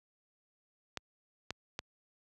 clicks, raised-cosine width 0.2 ms, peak -19 dBFS, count 3, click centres 0.973 / 1.506 / 1.791 s, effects high-pass 60 Hz 12 dB/octave

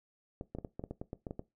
clicks, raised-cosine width 2 ms, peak -26 dBFS, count 12, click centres 0.411 / 0.55 / 0.586 / 0.648 / 0.795 / 0.839 / 0.91 / 1.015 / 1.131 / 1.268 / 1.309 / 1.394 s, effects noise-tail reverb RT60 0.2 s tail -18 dB re dry

